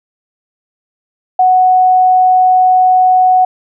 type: tone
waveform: sine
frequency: 740 Hz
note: F#5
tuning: in tune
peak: -5 dBFS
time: 1.39-3.45 s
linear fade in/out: 5 ms
effects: none